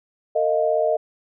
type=chord; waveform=sine; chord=Bb suspended fourth; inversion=none; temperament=equal with one note detuned; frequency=454.5 / 622.3 / 698.5 Hz; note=Bb4 / Eb5 / F5; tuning=-44 / 0 / 0 cents; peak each=-23 / -19 / -25 dBFS; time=0.35-0.97 s; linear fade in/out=10 ms; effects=none